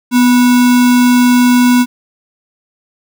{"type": "tone with sample-and-hold", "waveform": "sine", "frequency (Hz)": 246.9, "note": "B3", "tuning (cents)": 0, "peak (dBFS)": -5, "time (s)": [0.11, 1.86], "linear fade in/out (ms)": 50, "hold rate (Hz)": 1225, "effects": []}